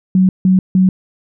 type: tone bursts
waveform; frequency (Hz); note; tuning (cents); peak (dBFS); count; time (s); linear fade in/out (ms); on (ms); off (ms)
sine; 186.7; F#3; +16; -7; 3; 0.15-0.89; 2; 140; 160
effects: none